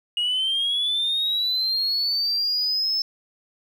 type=linear sweep; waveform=sine; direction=up; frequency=2871 to 5274 Hz; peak=-19 dBFS; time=0.17-3.02 s; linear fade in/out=2 ms; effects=tanh soft clip ceiling -18 dBFS + 9-bit